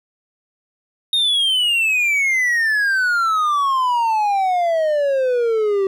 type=exponential sweep; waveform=triangle; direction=down; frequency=3729 to 382.4 Hz; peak=-13 dBFS; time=1.13-5.87 s; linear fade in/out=2 ms; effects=none